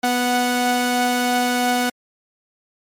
sawtooth tone pair together, 246.9 / 737.7 Hz, B3 / F#5, 0 / -5 cents, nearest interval octave + perfect fifth, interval 1895 cents, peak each -16 dBFS, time 0.03-1.9 s, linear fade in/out 10 ms, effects MP3 64 kbps

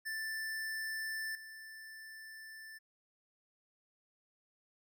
square tone with level steps, 1766 Hz, A6, 6 cents sharp, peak -38 / -49 dBFS, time 0.05-2.79 s, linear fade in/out 20 ms, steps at 1.35 s, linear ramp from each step 2 ms, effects none

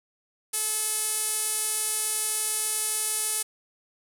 sawtooth tone with band-pass filter, 431.6 Hz, A4, 33 cents flat, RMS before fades -28 dBFS, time 0.53-3.43 s, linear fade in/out 10 ms, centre 10000 Hz, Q 3.3, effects none

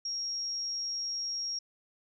sine tone, 5590 Hz, F8, 1 cent sharp, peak -32 dBFS, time 0.05-1.59 s, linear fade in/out 5 ms, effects none

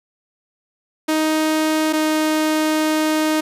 sawtooth tone pair in turn, 312.4 / 310.6 Hz, D#4 / D#4, +7 / -3 cents, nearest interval unison, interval 10 cents, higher first, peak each -12 dBFS, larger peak neither, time 1.08-1.93 / 1.93-3.41 s, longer second, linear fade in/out 10 ms, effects resampled to 32000 Hz + 8-bit

